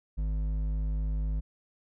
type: tone with hard clipping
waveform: triangle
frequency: 52 Hz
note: G#1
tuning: 3 cents sharp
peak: -29 dBFS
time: 0.17-1.41 s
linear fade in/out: 20 ms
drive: 11 dB
effects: none